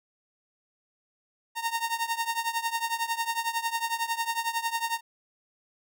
sawtooth tone with tremolo, 921 Hz, A#5, 21 cents flat, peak -20 dBFS, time 1.55-5.01 s, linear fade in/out 50 ms, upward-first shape triangle, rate 11 Hz, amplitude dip 90%, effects none

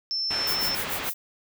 sine tone, 5330 Hz, E8, 18 cents sharp, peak -25 dBFS, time 0.11-0.75 s, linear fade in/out 0 ms
white low-pass noise, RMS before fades -33 dBFS, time 0.3-1.1 s, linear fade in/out 10 ms, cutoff 2700 Hz, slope 12 dB/octave
violet noise with tremolo, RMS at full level -29 dBFS, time 0.47-1.14 s, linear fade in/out 5 ms, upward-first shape sine, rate 6.9 Hz, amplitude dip 95%
effects none

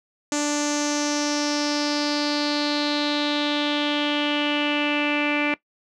sawtooth tone with low-pass filter sweep, 293.7 Hz, D4, in tune, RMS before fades -23 dBFS, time 0.32-5.54 s, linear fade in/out 2 ms, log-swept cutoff 7000 to 2400 Hz, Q 5.1, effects noise-tail reverb RT60 0.1 s tail -19 dB re dry

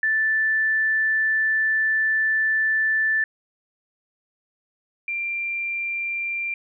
sine tone pair in turn, 1760 / 2373 Hz, A6 / D7, 0 / +17 cents, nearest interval perfect fourth, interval 517 cents, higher second, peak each -18 / -24 dBFS, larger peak first, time 0.03-3.24 / 5.08-6.54 s, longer first, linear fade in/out 2 ms, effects none

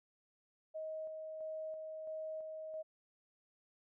sine tone with tremolo, 630 Hz, D#5, 21 cents sharp, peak -40 dBFS, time 0.74-2.83 s, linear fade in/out 20 ms, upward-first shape square, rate 1.5 Hz, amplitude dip 30%, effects none

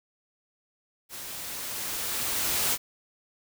white noise with level ramp, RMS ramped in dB -40 to -25 dBFS, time 1.09-2.78 s, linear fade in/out 50 ms, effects none

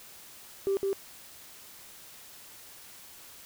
sine tone with echo, 392 Hz, G4, in tune, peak -23 dBFS, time 0.67-0.77 s, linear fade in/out 0 ms, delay 160 ms, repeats 1, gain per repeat -2 dB, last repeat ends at 0.93 s, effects tanh soft clip ceiling -21 dBFS + white hiss -50 dBFS RMS until 3.45 s

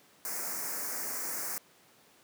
white band-stop noise, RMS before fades -36 dBFS, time 0.25-1.58 s, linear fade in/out 0 ms, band 2200 to 5100 Hz, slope 48 dB/octave, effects pink hiss -61 dBFS RMS until 2.23 s + high-pass 200 Hz 12 dB/octave

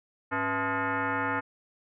sine tone with frequency modulation, 274.9 Hz, C#4, 14 cents flat, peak -26 dBFS, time 0.31-1.41 s, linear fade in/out 20 ms, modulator 382 Hz, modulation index 4.3, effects none

